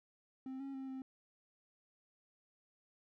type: tone with pitch steps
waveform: triangle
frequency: 262.7 / 273.4 / 266.4 / 263.4 Hz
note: C4 / C#4 / C4 / C4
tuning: +7 / -24 / +31 / +12 cents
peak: -40 dBFS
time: 0.46-1.02 s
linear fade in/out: 2 ms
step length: 140 ms
effects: none